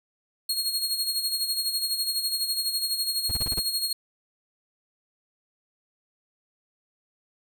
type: tone with tremolo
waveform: sawtooth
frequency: 4283 Hz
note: C8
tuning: 40 cents sharp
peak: -20 dBFS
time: 0.49-3.93 s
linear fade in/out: 5 ms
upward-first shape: sine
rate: 12 Hz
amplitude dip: 60%
type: noise bursts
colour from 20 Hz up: brown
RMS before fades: -31 dBFS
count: 6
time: 3.29-3.596 s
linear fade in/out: 5 ms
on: 26 ms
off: 30 ms
effects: none